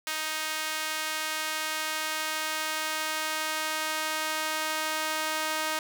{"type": "tone with high-pass filter sweep", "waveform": "sawtooth", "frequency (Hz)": 312.4, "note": "D#4", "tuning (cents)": 7, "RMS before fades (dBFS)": -31, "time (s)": [0.07, 5.79], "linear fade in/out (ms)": 2, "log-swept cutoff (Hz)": [1600, 970], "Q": 0.79, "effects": []}